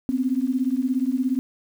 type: beating tone pair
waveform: sine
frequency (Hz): 250 / 267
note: B3 / C4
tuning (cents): +21 / +35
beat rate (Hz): 17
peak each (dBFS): -23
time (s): 0.09-1.39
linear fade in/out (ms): 0
effects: 8-bit